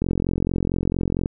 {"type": "click train", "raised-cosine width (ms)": 3, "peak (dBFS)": -9, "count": 56, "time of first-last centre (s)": [0.02, 1.259], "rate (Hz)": 44.4, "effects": []}